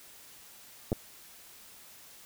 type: clicks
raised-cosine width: 2 ms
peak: -16 dBFS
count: 2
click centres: 0.919 / 0.928 s
effects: white hiss -53 dBFS RMS until 2.25 s